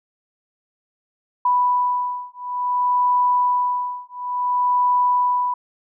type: beating tone pair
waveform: sine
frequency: 987.8 / 988.37 Hz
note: B5 / B5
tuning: 0 / +1 cents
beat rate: 0.57 Hz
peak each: -20 dBFS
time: 1.45-5.54 s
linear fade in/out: 5 ms
effects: none